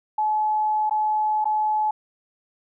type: tone with dropouts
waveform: sine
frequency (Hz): 856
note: A5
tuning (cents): -48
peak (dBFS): -19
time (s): 0.18-1.91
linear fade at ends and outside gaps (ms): 5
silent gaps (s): 0.896-0.909 / 1.444-1.454
effects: none